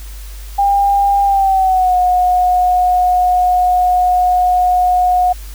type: tone with pitch glide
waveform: sine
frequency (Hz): 800 to 725.2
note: G5 to F#5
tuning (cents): +35 to -35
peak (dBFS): -9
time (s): 0.58-5.33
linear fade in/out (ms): 10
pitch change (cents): -170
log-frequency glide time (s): 1.24-1.96
effects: added 50 Hz sine -27 dBFS peak until 5.54 s + white hiss -39 dBFS RMS until 5.54 s